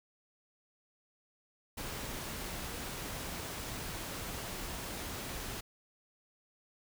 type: noise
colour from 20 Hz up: pink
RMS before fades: -41 dBFS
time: 1.77-5.61 s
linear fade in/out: 10 ms
effects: none